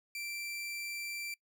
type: tone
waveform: sawtooth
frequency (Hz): 2348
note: D7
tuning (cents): -1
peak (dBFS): -35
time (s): 0.15-1.34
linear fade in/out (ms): 2
effects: noise-tail reverb RT60 0.1 s tail -24 dB re dry